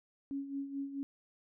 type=tone with tremolo; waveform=sine; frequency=277.2 Hz; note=C#4; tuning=in tune; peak=-34 dBFS; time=0.31-1.03 s; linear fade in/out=0 ms; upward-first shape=sine; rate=4.6 Hz; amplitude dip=65%; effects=none